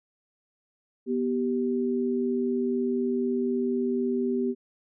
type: tone pair together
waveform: sine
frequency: 245.2 / 389.2 Hz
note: B3 / G4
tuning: -12 / -12 cents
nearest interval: minor sixth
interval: 800 cents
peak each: -26 / -27 dBFS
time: 1.06-4.55 s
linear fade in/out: 50 ms
effects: none